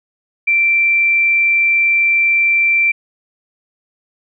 sine tone, 2349 Hz, D7, in tune, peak -10 dBFS, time 0.47-2.92 s, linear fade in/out 10 ms, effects none

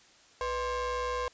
square ring-modulated tone, 277.1 Hz, C#4, 1 cent flat, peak -28 dBFS, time 0.41-1.28 s, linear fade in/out 0 ms, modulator 772 Hz, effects white hiss -59 dBFS RMS until 1.33 s + resampled to 16000 Hz

